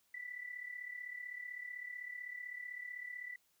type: tone with amplitude modulation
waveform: sine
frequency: 1975.5 Hz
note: B6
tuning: in tune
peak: -40 dBFS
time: 0.14-3.36 s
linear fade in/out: 5 ms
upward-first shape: sine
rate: 35.8 Hz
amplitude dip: 70%
effects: white hiss -75 dBFS RMS until 3.6 s